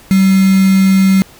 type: tone with quantisation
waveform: sine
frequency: 191.7 Hz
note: G3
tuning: 38 cents flat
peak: -6 dBFS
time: 0.11-1.22 s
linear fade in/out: 0 ms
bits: 3
effects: pink hiss -41 dBFS RMS until 1.39 s